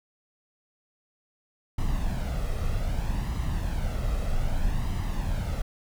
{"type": "noise with flanger", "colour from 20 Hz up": "brown", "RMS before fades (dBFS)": -27, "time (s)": [1.78, 5.62], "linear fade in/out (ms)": 5, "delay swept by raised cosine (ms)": [1, 1.57], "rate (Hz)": 0.63, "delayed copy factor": 0.55, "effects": []}